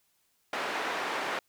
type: band-pass noise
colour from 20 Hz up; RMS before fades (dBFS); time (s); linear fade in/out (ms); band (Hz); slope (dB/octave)
white; -33; 0.53-1.39; 2; 370 to 1700; 12
effects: white hiss -72 dBFS RMS until 1.48 s